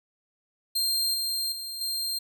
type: tone with level steps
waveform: sawtooth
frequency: 4186 Hz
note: C8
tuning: in tune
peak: -21 / -24 / -31 / -25 dBFS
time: 0.75-2.19 s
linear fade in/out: 10 ms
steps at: 1.14 / 1.52 / 1.81 s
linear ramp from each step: 2 ms
effects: none